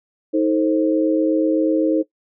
sine chord, A diminished, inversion second, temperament just, 316.8 / 440 / 528 Hz, Eb4 / A4 / C5, +31 / 0 / +16 cents, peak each -16 / -22 / -21 dBFS, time 0.33-2.03 s, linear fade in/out 20 ms, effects noise-tail reverb RT60 0.1 s tail -18 dB re dry

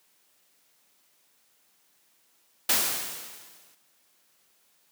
white noise with exponential decay, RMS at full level -21 dBFS, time 2.69-3.75 s, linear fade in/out 5 ms, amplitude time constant 230 ms, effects white hiss -66 dBFS RMS until 4.91 s + high-pass 150 Hz 12 dB/octave

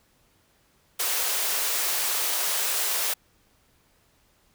white high-pass noise, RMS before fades -26 dBFS, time 0.99-3.14 s, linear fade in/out 10 ms, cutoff 410 Hz, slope 24 dB/octave, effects pink hiss -64 dBFS RMS until 4.54 s

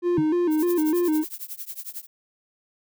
triangle tone with vibrato, 329.6 Hz, E4, in tune, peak -17 dBFS, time 0.02-1.25 s, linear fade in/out 50 ms, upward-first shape square, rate 3.3 Hz, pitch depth 110 cents each way
sine tone with exponential decay, 151.7 Hz, D#3, 44 cents flat, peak -19 dBFS, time 0.18-0.29 s, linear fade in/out 2 ms, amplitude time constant 22 ms
violet noise with tremolo, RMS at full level -32 dBFS, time 0.5-2.07 s, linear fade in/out 50 ms, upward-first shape triangle, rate 11 Hz, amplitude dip 100%
effects none

